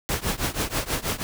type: noise with tremolo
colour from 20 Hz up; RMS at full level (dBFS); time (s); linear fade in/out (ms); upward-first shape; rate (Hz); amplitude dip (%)
pink; -23; 0.09-1.23; 0; triangle; 6.2; 95
effects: none

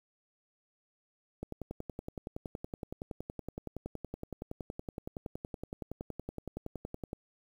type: click train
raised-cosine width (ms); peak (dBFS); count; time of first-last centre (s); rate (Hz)
2; -25; 62; 1.43-7.131; 10.7
effects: 9-bit

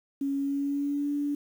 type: tone with pitch glide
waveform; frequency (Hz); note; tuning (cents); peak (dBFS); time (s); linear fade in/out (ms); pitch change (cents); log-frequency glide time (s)
sine; 277.2 to 288.6; C#4 to D4; 0 to -30; -26; 0.21-1.35; 5; +70; 0.37-1.1
effects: 9-bit

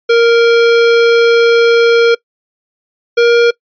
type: tone pair in turn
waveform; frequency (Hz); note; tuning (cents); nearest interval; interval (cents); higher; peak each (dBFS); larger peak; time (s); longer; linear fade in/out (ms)
square; 466.2 / 471.3; A#4 / A#4; 0 / +19; unison; 19; second; -6; neither; 0.09-2.15 / 3.17-3.51; first; 10
effects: noise-tail reverb RT60 0.1 s tail -23 dB re dry + resampled to 11025 Hz

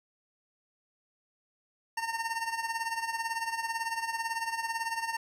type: tone with tremolo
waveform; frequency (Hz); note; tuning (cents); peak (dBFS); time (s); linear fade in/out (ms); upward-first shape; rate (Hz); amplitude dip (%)
25% pulse; 912; A#5; -38; -25; 1.97-5.17; 5; sine; 18; 70
effects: low-pass 11000 Hz 12 dB/octave + 10-bit

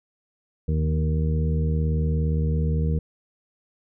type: harmonic tone with a mistuned harmonic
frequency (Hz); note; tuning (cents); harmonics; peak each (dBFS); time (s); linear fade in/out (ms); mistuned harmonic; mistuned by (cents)
77.5; D#2; -6; 1 / 2 / 3 / 4 / 5 / 6; -22 / -24 / -34 / -41 / -41 / -34; 0.68-2.99; 5; 2; +20
effects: none

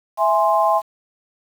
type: chord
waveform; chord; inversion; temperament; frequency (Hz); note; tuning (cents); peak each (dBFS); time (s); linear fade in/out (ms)
sine; E augmented; none; equal; 659.3 / 830.6 / 1046.5; E5 / G#5 / B#5; 0 / 0 / 0; -18; 0.17-0.82; 50
effects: 7-bit

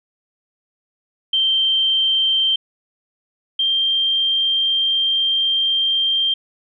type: tone pair in turn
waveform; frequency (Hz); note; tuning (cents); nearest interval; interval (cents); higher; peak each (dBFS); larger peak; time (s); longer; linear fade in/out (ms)
sine; 3136 / 3172; G7 / G7; 0 / +20; unison; 20; second; -14 / -15; first; 1.33-2.56 / 3.59-6.34; second; 5
effects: none

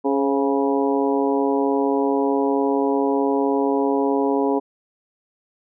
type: harmonic tone with a mistuned harmonic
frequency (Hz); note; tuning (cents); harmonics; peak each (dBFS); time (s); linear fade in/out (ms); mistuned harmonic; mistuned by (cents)
138.8; C#3; +3; 2 / 3 / 4 / 5 / 6 / 7; -21 / -21 / -27 / -29 / -28 / -28; 0.04-4.6; 20; 4; -49
effects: none

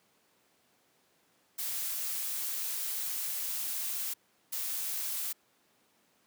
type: noise bursts at uneven times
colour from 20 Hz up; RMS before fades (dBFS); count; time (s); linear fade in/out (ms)
blue; -35; 2; 1.58-4.14 / 4.52-5.33; 10
effects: pink hiss -69 dBFS RMS until 6.26 s + high-pass 200 Hz 12 dB/octave

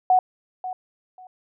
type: tone with echo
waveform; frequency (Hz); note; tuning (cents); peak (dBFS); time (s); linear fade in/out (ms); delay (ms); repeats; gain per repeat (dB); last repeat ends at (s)
sine; 740; F#5; 0; -13; 0.1-0.19; 2; 540; 2; -14; 1.27
effects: none

